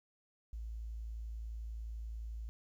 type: tone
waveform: sine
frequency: 55.7 Hz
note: A1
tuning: 22 cents sharp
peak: -40 dBFS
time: 0.53-2.49 s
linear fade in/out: 0 ms
effects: 12-bit